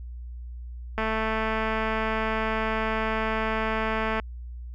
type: click train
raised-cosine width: 0.5 ms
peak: -13 dBFS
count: 709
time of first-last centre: 0.98-4.198 s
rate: 220 Hz
effects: added 60 Hz sine -35 dBFS peak until 4.74 s